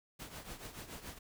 pink noise with tremolo, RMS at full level -45 dBFS, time 0.19-1.19 s, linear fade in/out 10 ms, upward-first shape triangle, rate 7 Hz, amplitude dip 75%, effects none

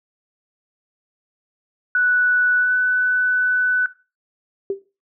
sine tone with pitch glide, 1480 to 1496.3 Hz, F#6 to F#6, 0 to +19 cents, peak -14 dBFS, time 1.95-3.86 s, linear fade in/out 2 ms, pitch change +19 cents, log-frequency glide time 2.58-2.73 s
sine tone with exponential decay, 392 Hz, G4, in tune, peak -16 dBFS, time 4.7-4.82 s, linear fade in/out 2 ms, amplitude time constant 26 ms
effects noise-tail reverb RT60 0.3 s tail -17 dB re dry

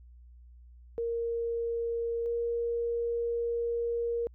sine tone pair in turn, 465.6 / 469.4 Hz, A#4 / A#4, -2 / +12 cents, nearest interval unison, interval 14 cents, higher second, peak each -29 / -28 dBFS, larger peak second, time 0.98-2.26 / 2.26-4.27 s, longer second, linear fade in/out 0 ms, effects added 60 Hz sine -50 dBFS peak until 4.34 s

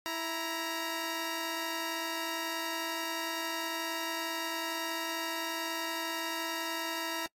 10% pulse tone pair together, 329.6 / 937.7 Hz, E4 / A#5, 0 / +10 cents, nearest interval octave + tritone, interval 1810 cents, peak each -28 dBFS, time 0.06-7.26 s, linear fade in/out 0 ms, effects noise-tail reverb RT60 0.1 s tail -26 dB re dry + AAC 48 kbps

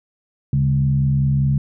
sine tone with frequency modulation, 138.2 Hz, C#3, 5 cents flat, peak -14 dBFS, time 0.53-1.58 s, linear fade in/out 2 ms, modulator 65.2 Hz, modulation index 0.62, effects none

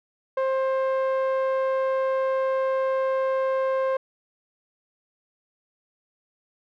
sawtooth tone with low-pass filter, 529 Hz, C5, 19 cents sharp, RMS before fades -24 dBFS, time 0.37-3.97 s, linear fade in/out 5 ms, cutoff 1100 Hz, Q 0.75, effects none

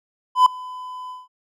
triangle tone with ADSR envelope, 1007 Hz, B5, 33 cents sharp, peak -5 dBFS, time 0.35-1.28 s, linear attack 110 ms, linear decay 4 ms, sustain -24 dB, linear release 180 ms, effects none

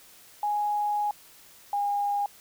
sine tone pair in turn, 830.6 / 813.5 Hz, G#5 / G#5, 0 / -36 cents, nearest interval unison, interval 36 cents, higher first, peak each -24 dBFS, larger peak neither, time 0.43-1.11 / 1.73-2.26 s, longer first, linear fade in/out 2 ms, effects white hiss -53 dBFS RMS until 2.4 s

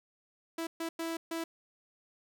sawtooth tone bursts at uneven times, 329.6 Hz, E4, in tune, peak -30 dBFS, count 4, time 0.58-0.67 / 0.8-0.89 / 0.99-1.17 / 1.31-1.44 s, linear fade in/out 5 ms, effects none

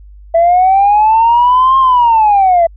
sine linear two-way sweep, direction up then down, 659.3 to 1071 to 659.3 Hz, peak -4 dBFS, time 0.34-2.67 s, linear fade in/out 10 ms, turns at 1.78 s, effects tanh soft clip ceiling -2 dBFS + added 50 Hz sine -33 dBFS peak until 2.76 s

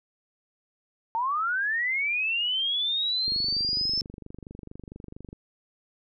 sine linear sweep, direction up, 883 to 5330 Hz, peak -24 dBFS, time 1.15-4.01 s, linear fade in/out 0 ms
click train, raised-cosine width 3 ms, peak -28 dBFS, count 51, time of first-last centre 3.28-5.329 s, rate 24.4 Hz
effects none

